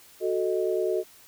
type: chord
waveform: sine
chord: D# diminished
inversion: first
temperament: equal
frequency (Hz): 370 / 440 / 622.3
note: F#4 / A4 / D#5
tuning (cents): 0 / 0 / 0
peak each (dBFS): -26 / -28 / -30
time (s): 0.2-1.04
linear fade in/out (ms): 50
effects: white hiss -53 dBFS RMS until 1.27 s